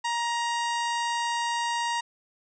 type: harmonic tone with a mistuned harmonic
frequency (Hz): 941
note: A#5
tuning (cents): +16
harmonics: 1 / 2 / 3 / 4 / 5 / 6 / 7 / 8 / 9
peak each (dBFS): -27 / -33 / -37 / -39 / -41 / -43 / -44 / -45 / -46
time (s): 0.04-2.01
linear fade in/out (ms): 10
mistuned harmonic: 7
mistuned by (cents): -35
effects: none